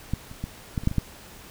clicks, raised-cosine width 5 ms, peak -12 / -27 / -17 / -13 / -22 / -8 / -19 / -9 dBFS, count 8, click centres 0.136 / 0.314 / 0.44 / 0.778 / 0.836 / 0.874 / 0.914 / 0.983 s, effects pink hiss -46 dBFS RMS until 1.5 s

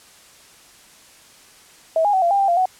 sine tone with pitch steps, 647 / 821 / 757 / 686 / 798 / 788 / 691 / 744 Hz, E5 / G#5 / F#5 / F5 / G5 / G5 / F5 / F#5, -32 / -20 / +39 / -31 / +31 / +9 / -19 / +9 cents, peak -14 dBFS, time 1.96-2.656 s, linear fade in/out 2 ms, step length 87 ms, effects white hiss -48 dBFS RMS until 2.79 s + low-pass 10000 Hz 12 dB/octave

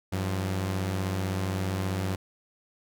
sawtooth tone pair together, 95.4 / 174.46 Hz, G2 / F3, -47 / -2 cents, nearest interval minor seventh, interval 1045 cents, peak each -24 / -32 dBFS, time 0.12-2.16 s, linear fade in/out 10 ms, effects none

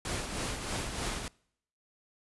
pink noise with tremolo, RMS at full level -33 dBFS, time 0.05-1.28 s, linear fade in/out 2 ms, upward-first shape triangle, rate 3.2 Hz, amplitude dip 55%, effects noise-tail reverb RT60 0.7 s tail -25 dB re dry + resampled to 24000 Hz

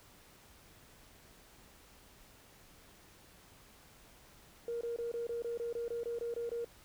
sine tone bursts, 470 Hz, A#4, 14 cents sharp, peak -34 dBFS, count 13, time 4.68-6.646 s, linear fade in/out 2 ms, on 130 ms, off 23 ms, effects tanh soft clip ceiling -30 dBFS + pink hiss -60 dBFS RMS until 6.84 s

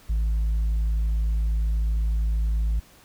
sine tone with tanh clipping, 54.3 Hz, A1, 22 cents flat, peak -21 dBFS, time 0.09-2.8 s, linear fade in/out 10 ms, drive 2 dB, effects pink hiss -53 dBFS RMS until 3.04 s

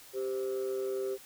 sine tone pair together, 392 / 519.3 Hz, G4 / C5, 0 / -13 cents, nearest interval perfect fourth, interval 487 cents, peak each -30 / -36 dBFS, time 0.13-1.18 s, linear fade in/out 50 ms, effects tanh soft clip ceiling -28 dBFS + white hiss -53 dBFS RMS until 1.25 s

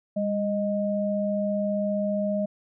sine tone pair together, 201.9 / 620.6 Hz, G#3 / D#5, -49 / -5 cents, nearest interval octave + perfect fifth, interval 1944 cents, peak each -26 dBFS, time 0.16-2.46 s, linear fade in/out 10 ms, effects none

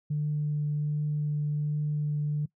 sine tone with vibrato, 148.9 Hz, D3, 24 cents sharp, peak -25 dBFS, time 0.1-2.46 s, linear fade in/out 10 ms, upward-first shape triangle, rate 1.3 Hz, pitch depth 9 cents each way, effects noise-tail reverb RT60 0.1 s tail -21 dB re dry + tanh soft clip ceiling -21 dBFS

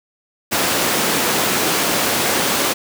pink high-pass noise, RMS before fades -18 dBFS, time 0.51-2.74 s, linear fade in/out 20 ms, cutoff 240 Hz, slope 12 dB/octave, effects none

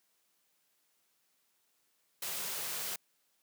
white band-stop noise, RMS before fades -38 dBFS, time 2.22-2.96 s, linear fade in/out 5 ms, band 230 to 340 Hz, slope 96 dB/octave, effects white hiss -75 dBFS RMS until 3.42 s + high-pass 150 Hz 12 dB/octave

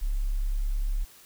sine tone, 34.65 Hz, C#1, in tune, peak -24 dBFS, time 0.01-1.05 s, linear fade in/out 20 ms, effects white hiss -53 dBFS RMS until 1.25 s

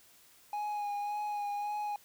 triangle tone with vibrato, 827 Hz, G#5, 8 cents flat, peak -31 dBFS, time 0.53-1.96 s, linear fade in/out 2 ms, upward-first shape sine, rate 1.8 Hz, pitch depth 21 cents each way, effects white hiss -61 dBFS RMS until 2.04 s

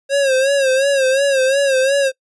square tone with vibrato, 541 Hz, C#5, 42 cents flat, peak -13 dBFS, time 0.09-2.12 s, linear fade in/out 50 ms, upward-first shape sine, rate 2.8 Hz, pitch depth 75 cents each way, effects noise-tail reverb RT60 0.1 s tail -23 dB re dry + resampled to 24000 Hz

